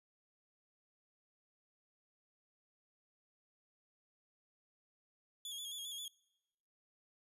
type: tone with vibrato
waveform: sawtooth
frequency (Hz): 3362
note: G#7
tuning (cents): +20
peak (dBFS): -40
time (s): 5.45-6.08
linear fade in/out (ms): 2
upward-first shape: square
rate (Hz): 7.5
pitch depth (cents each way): 48
effects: noise-tail reverb RT60 1.0 s tail -25 dB re dry + resampled to 32000 Hz

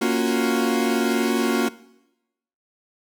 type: chord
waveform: 40% pulse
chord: Gb major seventh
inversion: first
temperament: equal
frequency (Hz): 233.1 / 277.2 / 349.2 / 370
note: Bb3 / Db4 / F4 / Gb4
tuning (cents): 0 / 0 / 0 / 0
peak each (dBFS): -22 / -25 / -25 / -24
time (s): 0.01-1.69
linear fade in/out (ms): 10
effects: noise-tail reverb RT60 0.9 s tail -19 dB re dry

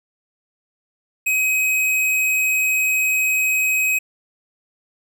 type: tone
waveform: square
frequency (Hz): 2532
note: D#7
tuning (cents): +30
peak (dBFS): -17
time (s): 1.26-3.99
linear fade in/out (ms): 10
effects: none

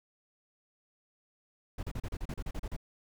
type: noise bursts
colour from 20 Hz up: brown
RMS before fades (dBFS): -36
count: 12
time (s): 1.78-2.765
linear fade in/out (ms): 5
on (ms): 50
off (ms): 35
effects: none

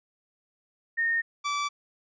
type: tone pair in turn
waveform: sine / sawtooth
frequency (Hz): 1838 / 1157.9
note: A#6 / D6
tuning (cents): -25 / -25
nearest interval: minor sixth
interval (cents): 800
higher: first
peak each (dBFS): -23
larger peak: neither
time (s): 0.97-1.22 / 1.44-1.69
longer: neither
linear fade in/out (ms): 20
effects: resampled to 16000 Hz

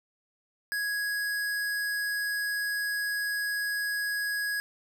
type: tone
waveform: square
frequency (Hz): 1663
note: G#6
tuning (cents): +2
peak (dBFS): -29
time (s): 0.72-4.6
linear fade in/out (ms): 0
effects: none

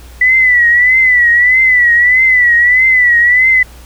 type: tone with vibrato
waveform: sine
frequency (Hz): 1975.5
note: B6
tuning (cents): 0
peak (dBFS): -5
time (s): 0.21-3.63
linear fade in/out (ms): 5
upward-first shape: triangle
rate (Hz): 1.6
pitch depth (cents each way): 94
effects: added 60 Hz sine -33 dBFS peak until 3.85 s + pink hiss -40 dBFS RMS until 3.85 s

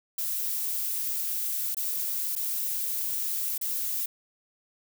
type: noise with dropouts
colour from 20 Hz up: violet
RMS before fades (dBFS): -30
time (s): 0.18-4.06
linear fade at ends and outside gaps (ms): 5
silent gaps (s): 1.747-1.768 / 2.354-2.361 / 3.579-3.612
effects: none

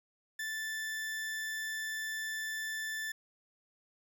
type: tone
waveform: 40% pulse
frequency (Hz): 1759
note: A6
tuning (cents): -1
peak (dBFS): -35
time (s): 0.39-3.12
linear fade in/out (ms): 5
effects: none

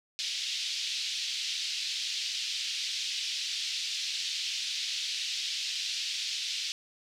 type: band-pass noise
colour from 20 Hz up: white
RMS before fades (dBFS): -34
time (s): 0.19-6.72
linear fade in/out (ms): 0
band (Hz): 2800 to 5000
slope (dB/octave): 24
effects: none

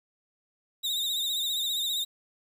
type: tone with vibrato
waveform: 40% pulse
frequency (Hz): 3724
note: A#7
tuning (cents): -2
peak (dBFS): -26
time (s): 0.83-2.05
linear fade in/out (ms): 20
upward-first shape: sine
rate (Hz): 15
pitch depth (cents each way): 68
effects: 10-bit

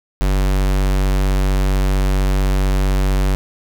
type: tone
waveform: square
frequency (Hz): 47.81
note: G1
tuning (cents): -43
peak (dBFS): -14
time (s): 0.21-3.35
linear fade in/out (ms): 0
effects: none

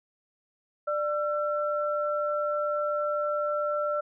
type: tone pair together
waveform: sine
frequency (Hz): 593 / 1347.9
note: D5 / E6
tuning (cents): +17 / +38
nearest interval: octave + major second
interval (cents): 1421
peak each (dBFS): -27 / -30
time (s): 0.87-4.01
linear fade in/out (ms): 10
effects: none

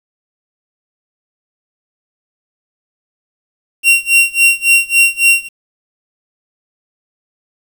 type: tone with tremolo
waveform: 45% pulse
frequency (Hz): 2748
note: F7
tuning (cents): -29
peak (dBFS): -5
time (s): 3.83-5.49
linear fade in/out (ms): 50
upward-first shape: sine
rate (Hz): 3.6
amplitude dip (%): 95
effects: 7-bit

